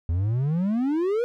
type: exponential sweep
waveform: triangle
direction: up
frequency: 79.9 to 493.9 Hz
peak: -19 dBFS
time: 0.09-1.24 s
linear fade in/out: 0 ms
effects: none